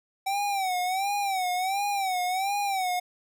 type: tone with vibrato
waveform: square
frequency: 767 Hz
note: G5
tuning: 38 cents flat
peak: -26 dBFS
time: 0.26-3 s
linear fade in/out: 10 ms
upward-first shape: sine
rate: 1.4 Hz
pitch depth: 110 cents each way
effects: none